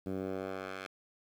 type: tone with band-pass filter sweep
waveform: 10% pulse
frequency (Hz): 94.9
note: F#2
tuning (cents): +44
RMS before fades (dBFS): -39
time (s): 0.06-0.87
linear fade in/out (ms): 5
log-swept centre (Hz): 230 to 2100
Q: 0.82
effects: 10-bit